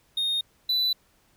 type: tone pair in turn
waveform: triangle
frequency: 3699 / 3983 Hz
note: A#7 / B7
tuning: -14 / +14 cents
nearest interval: minor second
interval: 128 cents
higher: second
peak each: -22 / -20 dBFS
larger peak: second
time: 0.17-0.41 / 0.69-0.93 s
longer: neither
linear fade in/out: 5 ms
effects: pink hiss -64 dBFS RMS until 1.36 s